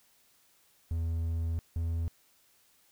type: tone pair in turn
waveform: triangle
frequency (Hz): 82.5 / 83.03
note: E2 / E2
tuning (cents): +2 / +13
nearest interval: unison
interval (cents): 11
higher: second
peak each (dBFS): -27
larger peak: neither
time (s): 0.91-1.59 / 1.76-2.08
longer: first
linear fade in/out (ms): 0
effects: white hiss -66 dBFS RMS until 2.91 s